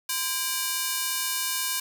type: ring-modulated tone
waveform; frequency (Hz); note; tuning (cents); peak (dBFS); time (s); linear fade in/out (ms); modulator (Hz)
5% pulse; 1318.5; E6; 0; -11; 0.09-1.8; 5; 291
effects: none